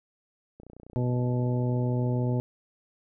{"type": "click train", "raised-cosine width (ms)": 2, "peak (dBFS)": -33, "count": 53, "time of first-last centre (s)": [0.6, 2.328], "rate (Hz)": 30.1}
{"type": "harmonic tone", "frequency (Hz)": 123.7, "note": "B2", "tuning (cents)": 3, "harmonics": [1, 2, 3, 4, 5, 7], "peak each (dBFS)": [-25, -31, -35, -37, -39, -42], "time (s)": [0.96, 2.4], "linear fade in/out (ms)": 0}
{"effects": []}